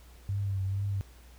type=tone with vibrato; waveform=sine; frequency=98 Hz; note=G2; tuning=in tune; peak=-28 dBFS; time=0.29-1.01 s; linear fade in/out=0 ms; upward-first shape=triangle; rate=2.2 Hz; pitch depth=51 cents each way; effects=added 60 Hz sine -51 dBFS peak until 1.38 s + pink hiss -59 dBFS RMS until 1.38 s